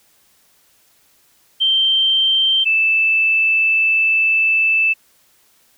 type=tone pair in turn; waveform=sine; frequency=3136 / 2637 Hz; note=G7 / E7; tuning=0 / 0 cents; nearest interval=minor third; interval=300 cents; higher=first; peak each=-12 / -12 dBFS; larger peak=neither; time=1.6-2.65 / 2.65-4.94 s; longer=second; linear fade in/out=20 ms; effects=white hiss -56 dBFS RMS until 5.77 s